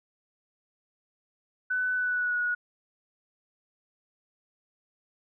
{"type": "tone with pitch glide", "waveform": "sine", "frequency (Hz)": [1500, 1457.3], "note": ["F#6", "F#6"], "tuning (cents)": [23, -27], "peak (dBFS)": -25, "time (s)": [1.7, 2.55], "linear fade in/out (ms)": 10, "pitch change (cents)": -50, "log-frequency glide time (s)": [1.95, 2.39], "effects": []}